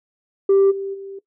sine tone with level steps, 392 Hz, G4, in tune, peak -9 / -24 / -31 dBFS, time 0.49-1.19 s, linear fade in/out 5 ms, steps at 0.7 / 0.93 s, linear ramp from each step 20 ms, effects noise-tail reverb RT60 0.1 s tail -18 dB re dry + tanh soft clip ceiling -9 dBFS

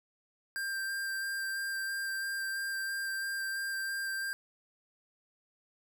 square tone with vibrato, 1584 Hz, G6, 18 cents sharp, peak -34 dBFS, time 0.56-4.33 s, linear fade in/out 0 ms, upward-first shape square, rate 3 Hz, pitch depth 8 cents each way, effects none

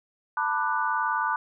sine chord, B minor seventh, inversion third, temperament just, 889 / 987.8 / 1185.3 / 1481.6 Hz, A5 / B5 / D6 / F#6, +18 / 0 / +16 / +2 cents, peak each -29 dBFS, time 0.37-1.36 s, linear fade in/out 2 ms, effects none

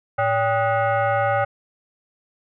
sine tone with frequency modulation, 110 Hz, A2, in tune, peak -17 dBFS, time 0.18-1.45 s, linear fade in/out 10 ms, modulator 680 Hz, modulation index 1.9, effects none

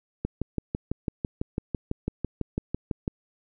click train, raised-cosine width 3 ms, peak -14 dBFS, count 18, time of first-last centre 0.25-3.079 s, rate 6.01 Hz, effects none

